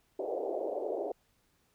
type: band-pass noise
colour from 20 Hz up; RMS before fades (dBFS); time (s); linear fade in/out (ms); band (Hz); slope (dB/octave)
pink; -35; 0.19-1.12; 5; 350 to 700; 48
effects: pink hiss -72 dBFS RMS until 1.74 s